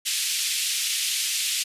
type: band-pass noise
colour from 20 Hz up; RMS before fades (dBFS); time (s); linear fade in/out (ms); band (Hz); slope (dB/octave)
pink; -26; 0.05-1.64; 20; 2600 to 12000; 24
effects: resampled to 32000 Hz